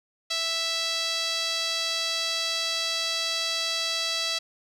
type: tone with band-pass filter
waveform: sawtooth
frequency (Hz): 659.3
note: E5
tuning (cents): 0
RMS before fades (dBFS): -28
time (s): 0.3-4.39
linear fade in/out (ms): 10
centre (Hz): 4300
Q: 2.6
effects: none